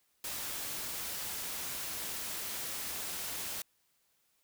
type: noise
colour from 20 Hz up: white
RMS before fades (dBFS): -39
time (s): 0.24-3.62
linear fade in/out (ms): 2
effects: white hiss -74 dBFS RMS until 4.43 s